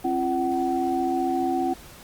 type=tone cluster; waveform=sine; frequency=267.3 / 342.1 / 752 Hz; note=C4 / F4 / F#5; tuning=+37 / -36 / +28 cents; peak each=-27 / -26 / -25 dBFS; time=0.04-1.74 s; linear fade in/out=10 ms; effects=pink hiss -46 dBFS RMS until 2.03 s + Opus 32 kbps